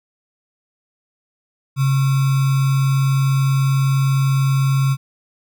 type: tone with sample-and-hold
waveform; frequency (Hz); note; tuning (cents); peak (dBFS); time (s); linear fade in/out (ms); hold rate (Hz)
sine; 135.5; C#3; -39; -13; 1.76-4.97; 50; 1225
effects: none